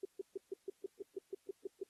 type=tone bursts; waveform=sine; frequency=388 Hz; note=G4; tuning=18 cents flat; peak=-37 dBFS; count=12; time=0.03-1.834 s; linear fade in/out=5 ms; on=22 ms; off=140 ms; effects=white hiss -75 dBFS RMS until 1.89 s + AAC 32 kbps